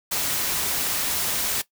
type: noise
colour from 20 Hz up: white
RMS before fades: -25 dBFS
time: 0.11-1.62 s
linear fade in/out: 10 ms
effects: noise-tail reverb RT60 0.1 s tail -17 dB re dry